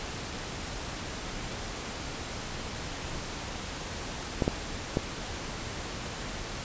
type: clicks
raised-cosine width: 2 ms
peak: -11 dBFS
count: 3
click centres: 4.422 / 4.479 / 4.971 s
effects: pink hiss -37 dBFS RMS until 6.64 s + resampled to 16000 Hz